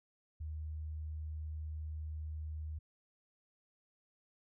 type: tone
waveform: sine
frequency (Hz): 77.4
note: D#2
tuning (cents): -9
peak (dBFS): -39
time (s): 0.4-2.79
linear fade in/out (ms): 10
effects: none